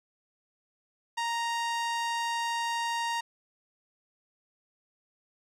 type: tone with low-pass filter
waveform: sawtooth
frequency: 932.3 Hz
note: A#5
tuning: in tune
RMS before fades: -31 dBFS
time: 1.17-3.21 s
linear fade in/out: 10 ms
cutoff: 8000 Hz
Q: 0.69
effects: none